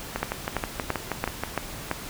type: two click trains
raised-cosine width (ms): 0.5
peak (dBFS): -11 / -9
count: 9 / 6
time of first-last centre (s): 0.16-1.436 / 0.23-1.914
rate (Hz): 6.27 / 2.97
effects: pink hiss -38 dBFS RMS until 2.09 s